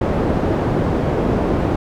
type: low-pass noise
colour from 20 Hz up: white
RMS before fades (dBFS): -18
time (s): 0.01-1.76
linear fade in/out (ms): 5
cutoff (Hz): 460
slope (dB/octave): 12
effects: none

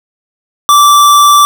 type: tone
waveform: square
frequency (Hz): 1166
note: D6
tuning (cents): -13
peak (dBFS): -3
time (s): 0.69-1.45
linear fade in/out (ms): 0
effects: none

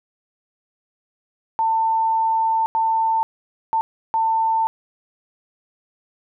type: tone bursts at uneven times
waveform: sine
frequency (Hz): 895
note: A5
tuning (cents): +29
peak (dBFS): -16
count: 4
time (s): 1.59-2.66 / 2.75-3.23 / 3.73-3.81 / 4.14-4.67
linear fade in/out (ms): 0
effects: none

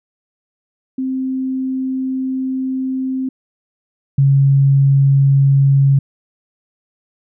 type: tone pair in turn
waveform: sine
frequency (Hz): 261.6 / 137.86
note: C4 / C#3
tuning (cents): 0 / -9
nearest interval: major seventh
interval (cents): 1109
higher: first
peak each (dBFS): -17 / -8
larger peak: second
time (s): 0.98-3.29 / 4.18-5.99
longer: first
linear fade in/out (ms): 5
effects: none

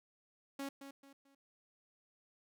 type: tone with echo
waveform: sawtooth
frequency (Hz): 276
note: C#4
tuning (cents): -7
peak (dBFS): -36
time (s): 0.59-0.69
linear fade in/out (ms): 5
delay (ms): 220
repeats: 3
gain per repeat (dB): -9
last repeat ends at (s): 1.35
effects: none

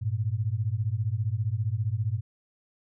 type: beating tone pair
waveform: sine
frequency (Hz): 100.9 / 115.9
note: G#2 / A#2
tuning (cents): -49 / -10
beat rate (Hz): 15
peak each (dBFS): -28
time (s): 0.01-2.21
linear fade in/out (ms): 20
effects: none

